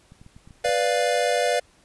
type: clicks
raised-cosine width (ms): 5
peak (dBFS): -34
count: 8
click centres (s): 0.121 / 0.215 / 0.264 / 0.365 / 0.475 / 0.508 / 0.659 / 0.691
type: chord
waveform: square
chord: B diminished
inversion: none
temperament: equal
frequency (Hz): 493.9 / 587.3 / 698.5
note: B4 / D5 / F5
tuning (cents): 0 / 0 / 0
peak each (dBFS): -25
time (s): 0.64-1.6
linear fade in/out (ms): 10
effects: pink hiss -58 dBFS RMS until 1.84 s + resampled to 24000 Hz